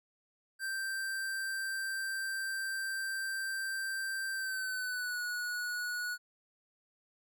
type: tone with pitch glide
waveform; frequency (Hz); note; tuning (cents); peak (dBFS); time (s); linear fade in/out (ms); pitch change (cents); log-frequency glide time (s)
square; 1568 to 1463; G6 to F#6; 0 to -20; -35; 0.59-6.18; 50; -120; 4.33-5.21
effects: none